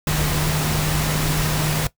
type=tone in noise; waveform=sine; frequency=153.1 Hz; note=D#3; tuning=28 cents flat; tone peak=-21 dBFS; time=0.07-1.87 s; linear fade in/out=2 ms; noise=pink; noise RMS=-23 dBFS; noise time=0.07-1.87 s; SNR=-1 dB; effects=noise-tail reverb RT60 0.1 s tail -17 dB re dry